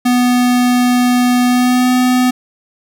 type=tone with pitch glide; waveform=square; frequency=246.9 to 251.4 Hz; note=B3 to B3; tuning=0 to +31 cents; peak=-10 dBFS; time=0.05-2.31 s; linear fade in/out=10 ms; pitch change=+31 cents; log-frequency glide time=1.47-1.9 s; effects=none